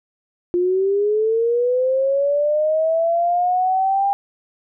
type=linear sweep; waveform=sine; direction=up; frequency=349.2 to 803 Hz; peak=-15 dBFS; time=0.54-4.13 s; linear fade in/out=0 ms; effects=none